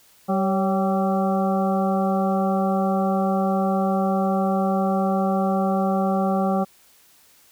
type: harmonic tone with a mistuned harmonic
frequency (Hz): 193.2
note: G3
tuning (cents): -25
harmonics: 1 / 2 / 3 / 4 / 6 / 7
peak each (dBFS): -21 / -29 / -26 / -25 / -31 / -37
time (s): 0.28-6.65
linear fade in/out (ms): 20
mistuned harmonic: 3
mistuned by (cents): -56
effects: white hiss -55 dBFS RMS until 7.51 s